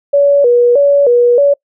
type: tone with vibrato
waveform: sine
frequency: 523.3 Hz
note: C5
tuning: in tune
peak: -5 dBFS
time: 0.13-1.54 s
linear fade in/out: 10 ms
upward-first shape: square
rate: 1.6 Hz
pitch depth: 140 cents each way
effects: noise-tail reverb RT60 0.1 s tail -25 dB re dry